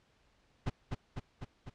brown noise with echo, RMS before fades -32 dBFS, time 0.66-0.7 s, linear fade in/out 10 ms, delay 250 ms, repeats 4, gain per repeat -3 dB, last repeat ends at 1.7 s, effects pink hiss -70 dBFS RMS until 1.74 s + low-pass 5000 Hz 12 dB/octave

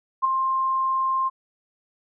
sine tone with ADSR envelope, 1056 Hz, C6, 16 cents sharp, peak -14 dBFS, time 0.22-1.3 s, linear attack 26 ms, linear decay 9 ms, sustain -6 dB, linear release 27 ms, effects none

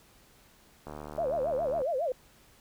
click train, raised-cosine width 1 ms, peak -27 dBFS, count 72, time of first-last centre 0.87-1.818 s, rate 74.9 Hz
sine tone with vibrato, 591 Hz, D5, 11 cents sharp, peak -27 dBFS, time 1.18-2.12 s, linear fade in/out 2 ms, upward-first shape sine, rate 7.3 Hz, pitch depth 280 cents each way
effects pink hiss -60 dBFS RMS until 2.6 s

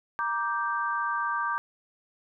sine chord, G minor, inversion first, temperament just, 940.8 / 1176 / 1568 Hz, Bb5 / D6 / G6, +16 / +2 / 0 cents, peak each -32 / -29 / -31 dBFS, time 0.19-1.58 s, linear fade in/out 0 ms, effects none

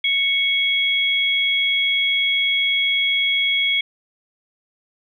sine tone pair together, 2216 / 3320 Hz, C#7 / G#7, -1 / -1 cents, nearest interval perfect fifth, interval 700 cents, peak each -19 dBFS, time 0.04-3.81 s, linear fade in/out 5 ms, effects none

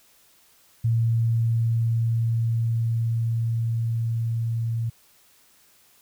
sine tone with level ramp, 114.9 Hz, A#2, 25 cents flat, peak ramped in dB -18 to -23 dBFS, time 0.84-4.9 s, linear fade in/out 10 ms, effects white hiss -58 dBFS RMS until 6.01 s

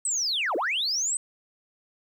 sine linear two-way sweep, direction down then up, 8300 to 293.6 to 8300 Hz, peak -23 dBFS, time 0.05-1.17 s, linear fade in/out 2 ms, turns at 0.56 s, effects tanh soft clip ceiling -20 dBFS + 10-bit

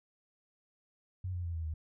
sine tone with pitch steps, 92.2 / 88.55 / 85.04 / 81.67 / 78.43 Hz, F#2 / F2 / F2 / E2 / D#2, -6 / +24 / -46 / -16 / +14 cents, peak -34 dBFS, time 1.24-1.74 s, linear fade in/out 5 ms, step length 100 ms, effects none

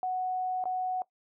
sine tone with dropouts, 740 Hz, F#5, in tune, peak -28 dBFS, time 0.03-1.02 s, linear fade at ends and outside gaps 1 ms, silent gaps 0.64-0.655 s, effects noise-tail reverb RT60 0.1 s tail -19 dB re dry

